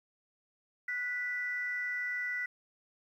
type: tone pair together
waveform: sine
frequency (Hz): 1472 / 1975.1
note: F#6 / B6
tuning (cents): -9 / 0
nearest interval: perfect fourth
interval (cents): 509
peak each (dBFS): -38 / -33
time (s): 0.88-2.46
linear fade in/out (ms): 5
effects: tanh soft clip ceiling -25 dBFS + 11-bit